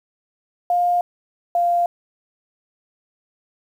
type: tone pair in turn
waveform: sine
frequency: 706 / 695.5 Hz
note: F5 / F5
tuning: +19 / -7 cents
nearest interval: unison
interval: 26 cents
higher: first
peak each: -15 dBFS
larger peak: neither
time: 0.7-1.01 / 1.55-1.86 s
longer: neither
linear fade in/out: 2 ms
effects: 8-bit